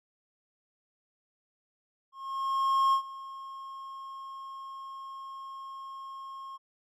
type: tone with ADSR envelope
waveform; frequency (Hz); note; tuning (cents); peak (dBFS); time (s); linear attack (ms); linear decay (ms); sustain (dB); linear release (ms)
triangle; 1078; C#6; -49; -19; 2.12-6.58; 810; 90; -19; 25
effects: none